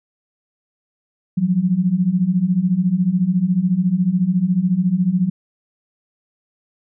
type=beating tone pair; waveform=sine; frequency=172.5 / 186.5 Hz; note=F3 / F#3; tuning=-21 / +14 cents; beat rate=14 Hz; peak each=-19 / -16 dBFS; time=1.37-5.3 s; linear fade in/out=10 ms; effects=none